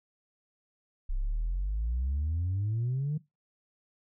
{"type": "exponential sweep", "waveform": "sine", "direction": "up", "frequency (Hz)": [31.3, 155.56], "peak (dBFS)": -26, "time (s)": [1.09, 3.18], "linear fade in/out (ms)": 10, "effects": ["noise-tail reverb RT60 0.2 s tail -19 dB re dry", "tanh soft clip ceiling -25 dBFS"]}